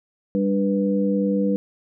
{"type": "tone cluster", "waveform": "sine", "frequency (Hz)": [198, 295.8, 490.9], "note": ["G3", "D4", "B4"], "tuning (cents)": [18, 13, -10], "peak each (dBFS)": [-20, -25, -24], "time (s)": [0.35, 1.56], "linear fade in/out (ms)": 0, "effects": []}